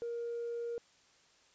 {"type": "tone with tanh clipping", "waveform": "triangle", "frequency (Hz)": 470.4, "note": "A#4", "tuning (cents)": 16, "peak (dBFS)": -36, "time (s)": [0.02, 0.78], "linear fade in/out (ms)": 0, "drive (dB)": 5, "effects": ["white hiss -66 dBFS RMS until 1.54 s", "resampled to 16000 Hz"]}